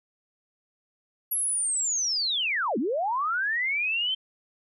sine linear two-way sweep, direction down then up, 11490 to 204.7 to 3137 Hz, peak -24 dBFS, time 1.31-4.15 s, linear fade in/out 10 ms, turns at 2.78 s, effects none

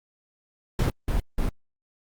brown noise bursts at uneven times, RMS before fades -23 dBFS, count 3, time 0.79-0.9 / 1.08-1.2 / 1.38-1.49 s, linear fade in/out 2 ms, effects Opus 48 kbps

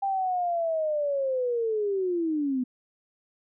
sine linear sweep, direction down, 795 to 246 Hz, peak -24 dBFS, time 0.02-2.64 s, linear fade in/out 10 ms, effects none

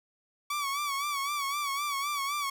sawtooth tone with vibrato, 1138 Hz, C#6, 45 cents sharp, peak -26 dBFS, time 0.5-2.5 s, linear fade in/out 5 ms, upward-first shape sine, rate 3.9 Hz, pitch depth 70 cents each way, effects none

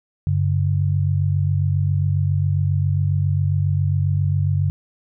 sine tone pair together, 95.63 / 143 Hz, G2 / D3, -42 / -46 cents, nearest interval perfect fifth, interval 696 cents, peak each -18 / -20 dBFS, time 0.27-4.7 s, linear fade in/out 0 ms, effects none

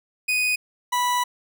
40% pulse tone pair in turn, 2489 / 983.8 Hz, D#7 / B5, 0 / -7 cents, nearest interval octave + major third, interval 1607 cents, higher first, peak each -19 dBFS, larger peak neither, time 0.28-0.56 / 0.92-1.24 s, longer second, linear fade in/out 10 ms, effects none

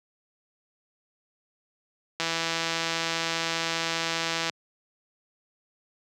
click train, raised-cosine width 0.2 ms, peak -10 dBFS, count 380, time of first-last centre 2.2-4.497 s, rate 165 Hz, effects high-pass 150 Hz 12 dB/octave

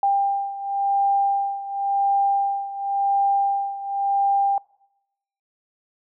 sine beating tone pair, 795 / 795.93 Hz, G5 / G5, +24 / +26 cents, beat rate 0.93 Hz, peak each -20 / -24 dBFS, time 0.03-4.58 s, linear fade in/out 2 ms, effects noise-tail reverb RT60 0.9 s tail -24 dB re dry

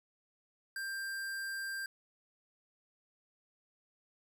square tone, 1585 Hz, G6, 19 cents sharp, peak -38 dBFS, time 0.76-1.86 s, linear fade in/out 2 ms, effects none

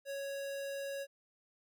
square tone, 554.4 Hz, C#5, in tune, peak -39 dBFS, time 0.05-1.07 s, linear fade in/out 50 ms, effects none

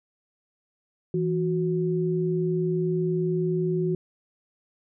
sine tone pair together, 164.81 / 366.9 Hz, E3 / F#4, 0 / -15 cents, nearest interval octave + major second, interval 1385 cents, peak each -25 dBFS, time 1.14-3.95 s, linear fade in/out 2 ms, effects none

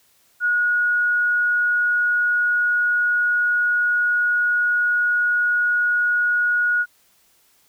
sine tone, 1450 Hz, F#6, 35 cents flat, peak -16 dBFS, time 0.4-6.86 s, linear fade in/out 50 ms, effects white hiss -59 dBFS RMS until 7.68 s

